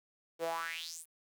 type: tone with high-pass filter sweep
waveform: sawtooth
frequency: 164.81 Hz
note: E3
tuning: in tune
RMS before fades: -39 dBFS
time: 0.39-1.06 s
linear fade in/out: 50 ms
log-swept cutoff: 420 to 11000 Hz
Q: 5.2
effects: 10-bit